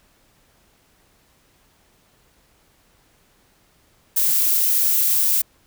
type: noise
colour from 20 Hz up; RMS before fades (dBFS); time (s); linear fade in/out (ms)
violet; -18; 4.16-5.42; 10
effects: pink hiss -59 dBFS RMS until 5.66 s